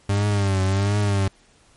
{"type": "tone with vibrato", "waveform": "40% pulse", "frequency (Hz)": 99, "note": "G2", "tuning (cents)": 18, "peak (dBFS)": -17, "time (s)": [0.09, 1.28], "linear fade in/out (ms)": 5, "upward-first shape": "triangle", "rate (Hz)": 1.4, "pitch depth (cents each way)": 89, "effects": ["pink hiss -56 dBFS RMS until 1.76 s", "MP3 48 kbps"]}